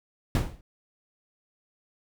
brown noise with exponential decay, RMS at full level -17 dBFS, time 0.35-0.61 s, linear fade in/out 2 ms, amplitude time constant 56 ms, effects none

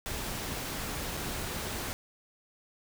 pink noise with dropouts, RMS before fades -36 dBFS, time 0.06-1.93 s, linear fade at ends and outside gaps 0 ms, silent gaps 1.169-1.173 s, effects none

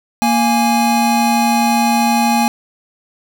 square tone pair together, 233.1 / 830.6 Hz, A#3 / G#5, 0 / 0 cents, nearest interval octave + minor seventh, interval 2200 cents, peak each -15 dBFS, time 0.22-2.48 s, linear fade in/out 0 ms, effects none

